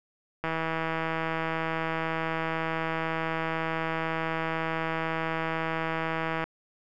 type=click train; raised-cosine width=0.5 ms; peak=-15 dBFS; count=973; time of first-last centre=0.44-6.44 s; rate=162 Hz; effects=none